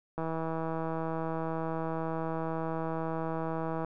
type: click train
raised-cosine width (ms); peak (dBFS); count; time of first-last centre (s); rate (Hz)
1; -21; 595; 0.18-3.847; 162
effects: none